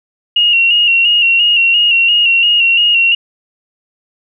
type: tone with vibrato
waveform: sine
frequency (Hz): 2801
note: F7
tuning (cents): +4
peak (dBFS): -7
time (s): 0.36-3.15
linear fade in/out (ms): 5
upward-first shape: square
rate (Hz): 2.9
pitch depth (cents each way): 39
effects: none